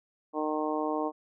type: harmonic tone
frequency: 153.4 Hz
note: D#3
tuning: 24 cents flat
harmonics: 2 / 3 / 4 / 5 / 6 / 7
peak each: -32 / -34 / -35 / -36 / -37 / -37 dBFS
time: 0.33-1.12 s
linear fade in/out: 50 ms
effects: none